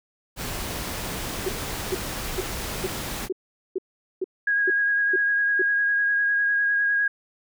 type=noise; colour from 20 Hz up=pink; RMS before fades=-31 dBFS; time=0.36-3.29 s; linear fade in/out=50 ms
type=tone bursts; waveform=sine; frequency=374 Hz; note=F#4; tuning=19 cents sharp; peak=-22 dBFS; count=10; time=1.46-5.62 s; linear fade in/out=5 ms; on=29 ms; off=430 ms
type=tone with vibrato; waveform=sine; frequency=1643 Hz; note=G#6; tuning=19 cents flat; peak=-19 dBFS; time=4.47-7.08 s; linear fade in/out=5 ms; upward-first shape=sine; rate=9.9 Hz; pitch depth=19 cents each way
effects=none